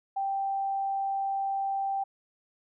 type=tone; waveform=sine; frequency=784 Hz; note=G5; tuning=in tune; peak=-27 dBFS; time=0.16-2.04 s; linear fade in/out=10 ms; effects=none